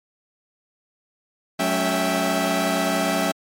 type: tone cluster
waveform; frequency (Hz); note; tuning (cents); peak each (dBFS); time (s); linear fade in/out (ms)
sawtooth; 183.5 / 214 / 280.1 / 656 / 784; F#3 / A3 / C#4 / E5 / G5; -14 / -48 / +18 / -9 / 0; -23 / -25 / -22 / -20 / -24; 1.59-3.32; 10
effects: MP3 64 kbps